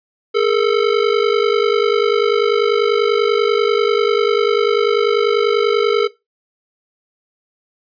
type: ring-modulated tone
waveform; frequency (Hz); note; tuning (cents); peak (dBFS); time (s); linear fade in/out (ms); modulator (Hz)
square; 440; A4; 0; -10; 0.34-6.08; 20; 25.1
effects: noise-tail reverb RT60 0.2 s tail -18 dB re dry + resampled to 11025 Hz